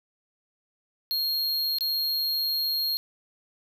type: tone with dropouts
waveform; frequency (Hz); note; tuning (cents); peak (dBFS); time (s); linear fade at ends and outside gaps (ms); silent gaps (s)
square; 4251; C8; +27; -25; 1.11-2.97; 0; 1.785-1.808
effects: none